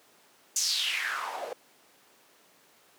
white noise with band-pass filter sweep, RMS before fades -31 dBFS, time 0.56-1.53 s, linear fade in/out 2 ms, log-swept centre 6800 to 490 Hz, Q 4.9, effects pink hiss -60 dBFS RMS until 2.98 s + high-pass 300 Hz 12 dB/octave

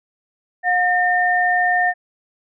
sine tone pair together, 719.5 / 1813 Hz, F#5 / A#6, -49 / -49 cents, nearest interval octave + major third, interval 1600 cents, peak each -17 dBFS, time 0.63-1.94 s, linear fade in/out 50 ms, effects none

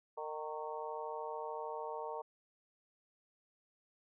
harmonic tone with a mistuned harmonic, 153.4 Hz, D#3, 24 cents flat, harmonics 3 / 4 / 5 / 6 / 7, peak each -44 / -46 / -48 / -44 / -49 dBFS, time 0.17-2.22 s, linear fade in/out 10 ms, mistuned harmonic 7, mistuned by +45 cents, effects none

